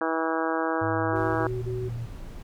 harmonic tone, 162 Hz, E3, 30 cents flat, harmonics 2 / 3 / 4 / 5 / 6 / 7 / 8 / 9 / 10, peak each -29 / -31 / -32 / -33 / -34 / -34 / -35 / -36 / -36 dBFS, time 0.01-1.47 s, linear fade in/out 2 ms
sine tone with pitch glide, 105.5 to 117.06 Hz, G#2 to A#2, +28 to +8 cents, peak -30 dBFS, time 0.81-2.06 s, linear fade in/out 10 ms, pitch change +180 cents, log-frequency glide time 1.16-1.5 s
sine tone bursts, 375.2 Hz, F#4, 24 cents sharp, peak -30 dBFS, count 3, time 1.12-1.894 s, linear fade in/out 20 ms, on 240 ms, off 27 ms
brown noise, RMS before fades -40 dBFS, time 1.15-2.43 s, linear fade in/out 10 ms
effects none

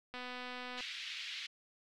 click train, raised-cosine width 0.3 ms, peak -29 dBFS, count 167, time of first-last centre 0.14-0.807 s, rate 249 Hz
white band-pass noise, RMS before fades -44 dBFS, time 0.77-1.47 s, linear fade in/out 10 ms, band 2000 to 3900 Hz, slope 24 dB/octave
effects none

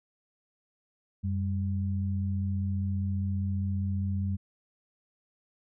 sine tone pair together, 92.5 / 197.48 Hz, F#2 / G3, 0 / +13 cents, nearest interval octave + minor second, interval 1313 cents, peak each -28 / -33 dBFS, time 1.23-4.37 s, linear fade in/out 20 ms, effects none

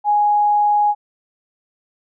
sine tone, 830.6 Hz, G#5, in tune, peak -12 dBFS, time 0.04-0.95 s, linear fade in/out 50 ms, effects none

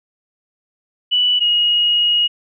sine tone pair in turn, 2960 / 2884 Hz, F#7 / F#7, 0 / -45 cents, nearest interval unison, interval 45 cents, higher first, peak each -12 dBFS, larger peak neither, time 1.11-1.4 / 1.4-2.28 s, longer second, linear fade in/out 20 ms, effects none

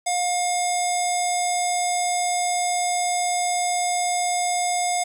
square tone with low-pass filter, 714 Hz, F5, 38 cents sharp, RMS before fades -23 dBFS, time 0.06-5.04 s, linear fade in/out 10 ms, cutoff 8300 Hz, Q 9.6, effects 8-bit

